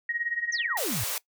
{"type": "tone with tremolo", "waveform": "sine", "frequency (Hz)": 1884, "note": "A#6", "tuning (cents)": 18, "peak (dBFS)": -25, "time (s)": [0.09, 0.77], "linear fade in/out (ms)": 2, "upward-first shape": "sine", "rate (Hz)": 18, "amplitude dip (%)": 80}
{"type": "exponential sweep", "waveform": "sine", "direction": "down", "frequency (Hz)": [6400, 90.1], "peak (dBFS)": -30, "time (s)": [0.52, 1.04], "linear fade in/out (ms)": 5}
{"type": "high-pass noise", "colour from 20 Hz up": "white", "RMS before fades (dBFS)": -31, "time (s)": [0.77, 1.18], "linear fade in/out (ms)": 2, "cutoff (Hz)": 410, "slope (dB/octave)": 48}
{"effects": ["noise-tail reverb RT60 0.1 s tail -20 dB re dry"]}